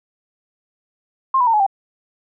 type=tone with pitch steps; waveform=sine; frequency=1060 / 983.3 / 912.2 / 846.2 / 785 Hz; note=C6 / B5 / A#5 / G#5 / G5; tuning=+22 / -8 / -38 / +32 / +2 cents; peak=-12 dBFS; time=1.34-1.665 s; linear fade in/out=5 ms; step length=65 ms; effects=none